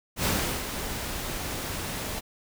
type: noise with ADSR envelope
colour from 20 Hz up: pink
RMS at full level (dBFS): -25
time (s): 0.16-2.21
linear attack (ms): 85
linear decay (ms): 380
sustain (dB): -8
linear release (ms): 27
effects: none